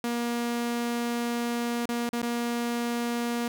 sawtooth tone with dropouts, 237.4 Hz, A#3, 32 cents sharp, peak -23 dBFS, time 0.04-3.48 s, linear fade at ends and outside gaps 2 ms, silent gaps 1.856-1.89 / 2.091-2.131 / 2.218-2.228 s, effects none

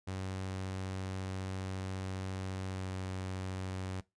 sawtooth tone with pitch glide, 94.6 to 93.78 Hz, F#2 to F#2, +39 to +24 cents, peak -33 dBFS, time 0.07-4.01 s, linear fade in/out 10 ms, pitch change -15 cents, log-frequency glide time 2.67-2.86 s, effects noise-tail reverb RT60 0.2 s tail -20 dB re dry + resampled to 22050 Hz

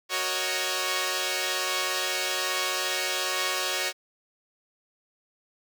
5% pulse chord, D# minor seventh, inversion first, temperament equal, 370 / 466.2 / 554.4 / 622.3 Hz, F#4 / A#4 / C#5 / D#5, 0 / 0 / 0 / 0 cents, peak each -20 / -24 / -18 / -22 dBFS, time 0.09-3.93 s, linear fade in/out 50 ms, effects none

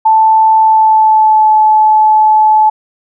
sine tone with pitch glide, 880 to 862.9 Hz, A5 to A5, 0 to -34 cents, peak -4 dBFS, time 0.05-2.7 s, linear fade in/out 10 ms, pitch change -34 cents, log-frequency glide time 0.58-1.52 s, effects none

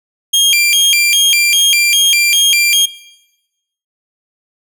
sawtooth tone with vibrato, 2773 Hz, F7, 13 cents flat, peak -5 dBFS, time 0.33-2.86 s, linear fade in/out 10 ms, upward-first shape square, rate 2.5 Hz, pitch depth 270 cents each way, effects noise-tail reverb RT60 1.0 s tail -20 dB re dry

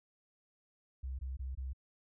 sine tone bursts, 65.41 Hz, C2, in tune, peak -37 dBFS, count 4, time 1.03-1.733 s, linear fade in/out 10 ms, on 160 ms, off 21 ms, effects none

